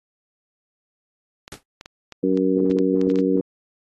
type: clicks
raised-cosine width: 0.2 ms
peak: -20 dBFS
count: 12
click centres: 1.479 / 1.541 / 1.811 / 1.859 / 2.123 / 2.374 / 2.712 / 2.787 / 3.014 / 3.101 / 3.158 / 3.188 s
type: noise with exponential decay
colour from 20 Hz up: pink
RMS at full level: -32 dBFS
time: 1.52-1.63 s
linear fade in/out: 1 ms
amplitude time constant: 23 ms
type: harmonic tone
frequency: 94.2 Hz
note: F#2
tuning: 32 cents sharp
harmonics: 2 / 3 / 4 / 5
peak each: -24 / -20 / -23 / -23 dBFS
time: 2.23-3.41 s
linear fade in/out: 5 ms
effects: AAC 32 kbps